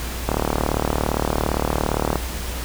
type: click train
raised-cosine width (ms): 1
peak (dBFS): -5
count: 71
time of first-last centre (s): 0.29-2.157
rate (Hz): 37.5
effects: added 60 Hz sine -27 dBFS peak until 2.64 s + pink hiss -31 dBFS RMS until 2.64 s